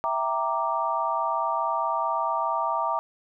sine chord, E half-diminished seventh, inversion none, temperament equal, 659.3 / 784 / 932.3 / 1174.7 Hz, E5 / G5 / Bb5 / D6, 0 / 0 / 0 / 0 cents, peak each -30 / -32 / -27 / -28 dBFS, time 0.04-2.99 s, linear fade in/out 0 ms, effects none

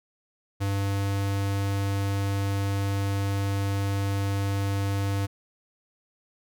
square tone, 99.1 Hz, G2, 19 cents sharp, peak -25 dBFS, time 0.6-5.27 s, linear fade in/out 20 ms, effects none

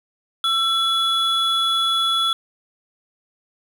triangle tone pair together, 1338 / 3406 Hz, E6 / G#7, +25 / +43 cents, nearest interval octave + major third, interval 1618 cents, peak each -20 / -17 dBFS, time 0.44-2.33 s, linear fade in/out 2 ms, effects 7-bit

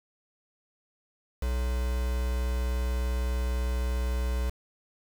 triangle tone with quantisation, 61.74 Hz, B1, in tune, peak -24 dBFS, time 1.42-4.5 s, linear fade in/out 5 ms, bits 6, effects none

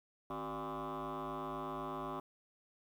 sine tone with frequency modulation, 700 Hz, F5, 4 cents sharp, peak -36 dBFS, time 0.3-2.2 s, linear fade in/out 5 ms, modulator 108 Hz, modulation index 4.8, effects tanh soft clip ceiling -38 dBFS + 11-bit

